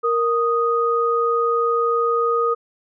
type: tone pair together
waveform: sine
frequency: 466.2 / 1243.2 Hz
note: A#4 / D#6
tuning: 0 / -2 cents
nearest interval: octave + perfect fourth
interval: 1698 cents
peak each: -19 dBFS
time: 0.03-2.55 s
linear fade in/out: 20 ms
effects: none